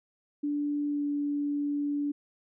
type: tone with pitch glide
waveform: sine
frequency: 291.5 to 289.2 Hz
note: D4 to D4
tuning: -13 to -27 cents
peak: -27 dBFS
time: 0.43-2.12 s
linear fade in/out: 10 ms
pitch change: -14 cents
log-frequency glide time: 0.88-1.04 s
effects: none